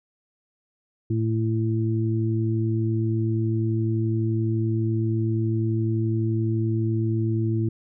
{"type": "harmonic tone", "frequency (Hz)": 111.5, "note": "A2", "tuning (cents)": 23, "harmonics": [1, 2, 3], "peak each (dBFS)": [-22, -30, -27], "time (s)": [1.1, 7.69], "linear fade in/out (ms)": 5, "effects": []}